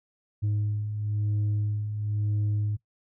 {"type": "beating tone pair", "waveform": "sine", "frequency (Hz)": [103.83, 104.83], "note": ["G#2", "G#2"], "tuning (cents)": [0, 17], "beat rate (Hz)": 1, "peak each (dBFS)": [-31, -24], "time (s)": [0.42, 2.77], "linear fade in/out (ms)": 20, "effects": ["noise-tail reverb RT60 0.1 s tail -18 dB re dry", "tanh soft clip ceiling -22 dBFS"]}